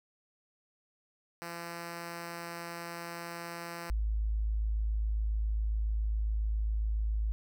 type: tone pair in turn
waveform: 5% pulse / sine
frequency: 170.3 / 53.64 Hz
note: F3 / A1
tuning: -43 / -43 cents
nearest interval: octave + minor sixth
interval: 2000 cents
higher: first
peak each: -28 / -28 dBFS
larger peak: neither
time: 1.42-3.9 / 3.9-7.32 s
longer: second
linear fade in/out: 0 ms
effects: none